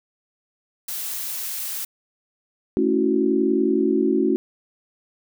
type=noise; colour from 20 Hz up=blue; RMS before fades=-29 dBFS; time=0.88-1.85 s; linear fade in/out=5 ms
type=chord; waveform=sine; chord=F# minor seventh; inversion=first; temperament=equal with one note detuned; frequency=220 / 278.8 / 329.6 / 370 Hz; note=A3 / C#4 / E4 / F#4; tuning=0 / +10 / 0 / 0 cents; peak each=-24 / -22 / -23 / -21 dBFS; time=2.77-4.36 s; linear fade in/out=0 ms
effects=none